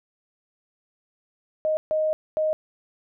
sine tone bursts at uneven times, 622.3 Hz, D#5, in tune, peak -20 dBFS, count 3, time 1.65-1.77 / 1.91-2.13 / 2.37-2.53 s, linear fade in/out 0 ms, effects none

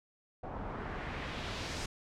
pink noise with low-pass filter sweep, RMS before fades -40 dBFS, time 0.43-1.86 s, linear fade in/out 5 ms, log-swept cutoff 800 to 6700 Hz, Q 1.2, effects none

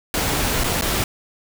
pink noise with dropouts, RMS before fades -21 dBFS, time 0.14-1.04 s, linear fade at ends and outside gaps 2 ms, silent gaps 0.637-0.641 / 0.812-0.821 s, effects none

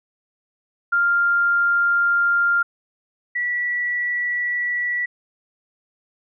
sine tone pair in turn, 1396.9 / 1948.9 Hz, F6 / B6, 0 / -23 cents, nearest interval tritone, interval 577 cents, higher second, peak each -15 / -20 dBFS, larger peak first, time 0.92-2.63 / 3.35-5.06 s, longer neither, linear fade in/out 10 ms, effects none

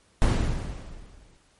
brown noise with exponential decay, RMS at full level -17 dBFS, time 0.22-1.37 s, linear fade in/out 0 ms, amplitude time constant 250 ms, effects pink hiss -62 dBFS RMS until 1.59 s + MP3 48 kbps

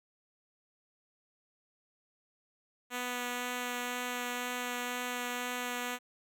5% pulse tone with vibrato, 246.2 Hz, B3, 5 cents flat, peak -23 dBFS, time 2.9-5.99 s, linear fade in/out 50 ms, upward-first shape sine, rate 2 Hz, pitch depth 9 cents each way, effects none

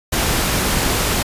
sine tone in noise, 190.9 Hz, G3, 46 cents flat, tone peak -26 dBFS, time 0.58-0.79 s, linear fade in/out 10 ms, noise pink, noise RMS -18 dBFS, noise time 0.12-1.23 s, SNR -11 dB, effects resampled to 32000 Hz

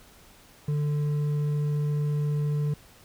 triangle tone with hard clipping, 147.6 Hz, D3, 9 cents sharp, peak -25 dBFS, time 0.68-2.74 s, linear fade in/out 5 ms, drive 8 dB, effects pink hiss -54 dBFS RMS until 3.04 s

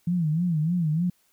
sine tone with vibrato, 164.81 Hz, E3, in tune, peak -21 dBFS, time 0.07-1.1 s, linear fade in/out 5 ms, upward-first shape sine, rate 3.3 Hz, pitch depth 150 cents each way, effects white hiss -66 dBFS RMS until 1.32 s

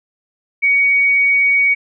sine tone, 2246 Hz, C#7, 22 cents sharp, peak -10 dBFS, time 0.62-1.75 s, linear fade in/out 20 ms, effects none

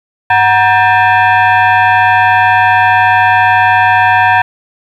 sine tone with frequency modulation, 100.8 Hz, G2, 49 cents sharp, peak -5 dBFS, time 0.3-4.42 s, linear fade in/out 5 ms, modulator 842 Hz, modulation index 2.2, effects 7-bit

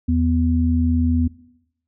sine tone pair together, 82.41 / 247 Hz, E2 / B3, 0 / 0 cents, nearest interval octave + perfect fifth, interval 1900 cents, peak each -18 dBFS, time 0.08-1.28 s, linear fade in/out 10 ms, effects noise-tail reverb RT60 0.8 s tail -20 dB re dry

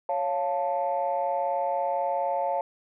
sine chord, Db augmented, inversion none, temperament equal, 554.4 / 698.5 / 880 Hz, Db5 / F5 / A5, 0 / 0 / 0 cents, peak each -28 dBFS, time 0.09-2.61 s, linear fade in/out 2 ms, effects tanh soft clip ceiling -17 dBFS

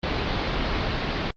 pink low-pass noise, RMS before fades -26 dBFS, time 0.03-1.31 s, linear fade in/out 5 ms, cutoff 4600 Hz, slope 48 dB/octave, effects Opus 24 kbps

